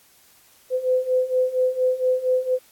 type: beating tone pair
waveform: sine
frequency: 507 / 511.3 Hz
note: B4 / C5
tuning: +45 / -40 cents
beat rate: 4.3 Hz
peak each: -23 / -20 dBFS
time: 0.7-2.59 s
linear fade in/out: 50 ms
effects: white hiss -55 dBFS RMS until 2.71 s + AAC 64 kbps